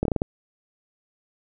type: slowing click train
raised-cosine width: 2 ms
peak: -9 dBFS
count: 6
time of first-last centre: 0.03-0.219 s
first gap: 23 ms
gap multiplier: 1.25
effects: none